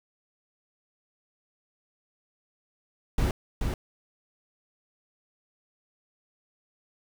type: noise with echo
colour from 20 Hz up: brown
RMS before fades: -24 dBFS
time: 3.18-3.31 s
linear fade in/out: 2 ms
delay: 430 ms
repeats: 1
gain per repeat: -4 dB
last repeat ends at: 3.74 s
effects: none